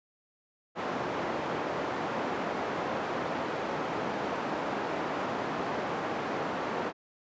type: band-pass noise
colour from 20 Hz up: white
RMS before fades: -33 dBFS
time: 0.75-6.93 s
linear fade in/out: 50 ms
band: 180 to 950 Hz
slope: 12 dB/octave
effects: resampled to 16000 Hz